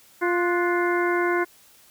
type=harmonic tone with a mistuned harmonic; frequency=350 Hz; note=F4; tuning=4 cents sharp; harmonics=1 / 2 / 3 / 4 / 5 / 6; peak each=-22 / -30 / -28 / -28 / -33 / -31 dBFS; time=0.21-1.45 s; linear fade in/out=20 ms; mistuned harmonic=4; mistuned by=+81 cents; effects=white hiss -54 dBFS RMS until 1.9 s